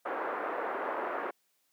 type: band-pass noise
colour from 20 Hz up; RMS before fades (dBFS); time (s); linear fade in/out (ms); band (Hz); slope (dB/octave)
pink; -35; 0.05-1.31; 10; 380 to 1600; 24
effects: white hiss -74 dBFS RMS until 1.72 s + high-pass 150 Hz 12 dB/octave